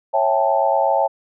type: chord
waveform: sine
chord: A dominant seventh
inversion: first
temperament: just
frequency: 550 / 660 / 792 / 880 Hz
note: C#5 / E5 / G5 / A5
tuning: -14 / +2 / +18 / 0 cents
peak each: -20 dBFS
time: 0.13-1.08 s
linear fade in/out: 20 ms
effects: none